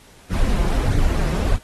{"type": "noise with flanger", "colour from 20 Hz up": "brown", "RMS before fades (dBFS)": -18, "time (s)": [0.29, 1.59], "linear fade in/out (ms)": 50, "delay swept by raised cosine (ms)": [0.47, 5.87], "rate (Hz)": 1.5, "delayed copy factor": 0.65, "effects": ["pink hiss -49 dBFS RMS until 1.63 s", "AAC 32 kbps"]}